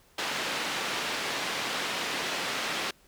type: band-pass noise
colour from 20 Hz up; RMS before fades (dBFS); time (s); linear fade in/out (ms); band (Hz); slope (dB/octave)
white; -32; 0.18-2.91; 5; 200 to 3400; 12
effects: pink hiss -61 dBFS RMS until 3.07 s